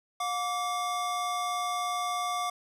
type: tone pair together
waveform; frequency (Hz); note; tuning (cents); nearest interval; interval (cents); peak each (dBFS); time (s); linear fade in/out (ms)
square; 716.6 / 1160; F5 / D6; +44 / -22; minor sixth; 834; -33 / -32; 0.2-2.5; 5
effects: low-pass 12000 Hz 12 dB/octave